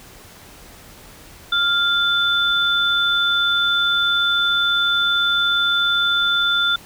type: tone pair together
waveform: sine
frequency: 1396.9 / 3520 Hz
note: F6 / A7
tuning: 0 / 0 cents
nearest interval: octave + major third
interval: 1600 cents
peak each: -18 dBFS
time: 1.52-6.76 s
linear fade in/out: 5 ms
effects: pink hiss -43 dBFS RMS until 6.85 s